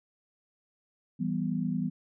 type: chord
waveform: sine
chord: E minor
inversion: none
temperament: equal with one note detuned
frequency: 164.81 / 194.76 / 246.9 Hz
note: E3 / G3 / B3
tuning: 0 / -11 / 0 cents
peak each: -32 dBFS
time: 1.19-1.9 s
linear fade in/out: 20 ms
effects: none